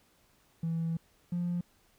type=tone pair in turn; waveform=triangle; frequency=164.81 / 174.89 Hz; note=E3 / F3; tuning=0 / +3 cents; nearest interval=minor second; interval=103 cents; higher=second; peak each=-26 dBFS; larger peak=neither; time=0.63-0.97 / 1.32-1.61 s; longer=first; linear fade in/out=5 ms; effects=tanh soft clip ceiling -26 dBFS + pink hiss -67 dBFS RMS until 1.98 s